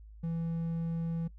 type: tone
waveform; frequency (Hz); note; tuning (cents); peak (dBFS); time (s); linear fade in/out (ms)
triangle; 165.9; E3; +11; -29; 0.23-1.28; 10
effects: noise-tail reverb RT60 0.1 s tail -21 dB re dry + added 53 Hz sine -48 dBFS peak until 1.38 s